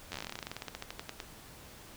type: slowing click train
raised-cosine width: 0.2 ms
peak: -21 dBFS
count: 26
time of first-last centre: 0.12-1.202 s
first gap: 11 ms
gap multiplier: 1.1
effects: pink hiss -52 dBFS RMS until 1.96 s